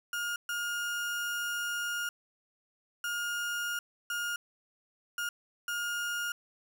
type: tone bursts at uneven times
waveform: 35% pulse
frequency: 1421 Hz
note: F6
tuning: 30 cents sharp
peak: -30 dBFS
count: 6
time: 0.13-0.36 / 0.49-2.09 / 3.04-3.79 / 4.1-4.36 / 5.18-5.29 / 5.68-6.32 s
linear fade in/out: 2 ms
effects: none